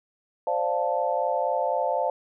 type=chord; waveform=sine; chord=D minor seventh; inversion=third; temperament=equal; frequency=523.3 / 587.3 / 698.5 / 880 Hz; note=C5 / D5 / F5 / A5; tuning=0 / 0 / 0 / 0 cents; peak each=-28 dBFS; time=0.47-2.1 s; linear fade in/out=2 ms; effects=none